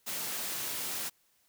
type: high-pass noise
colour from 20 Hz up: white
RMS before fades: -36 dBFS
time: 0.06-1.1 s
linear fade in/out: 20 ms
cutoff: 120 Hz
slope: 12 dB/octave
effects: white hiss -70 dBFS RMS until 1.48 s